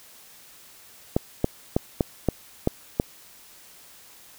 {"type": "clicks", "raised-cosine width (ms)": 2, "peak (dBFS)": -6, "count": 7, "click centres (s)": [1.165, 1.444, 1.765, 2.008, 2.287, 2.674, 2.999], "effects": ["white hiss -50 dBFS RMS until 4.38 s"]}